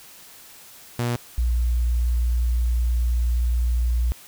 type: tone pair in turn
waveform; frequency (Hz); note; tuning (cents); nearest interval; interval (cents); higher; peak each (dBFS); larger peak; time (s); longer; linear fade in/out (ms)
sawtooth / sine; 120 / 59.62; B2 / A#1; -49 / +40; octave; 1211; first; -18; neither; 0.99-1.16 / 1.38-4.12; second; 0
effects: white hiss -46 dBFS RMS until 4.27 s